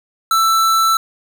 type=tone; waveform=square; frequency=1327 Hz; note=E6; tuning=11 cents sharp; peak=-12 dBFS; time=0.31-0.97 s; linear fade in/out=2 ms; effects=7-bit